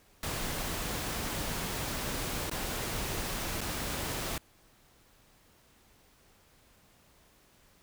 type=noise with dropouts; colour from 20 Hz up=pink; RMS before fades=-35 dBFS; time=0.23-4.38 s; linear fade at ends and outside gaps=2 ms; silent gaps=2.498-2.513 / 3.608-3.613 s; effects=pink hiss -63 dBFS RMS until 7.82 s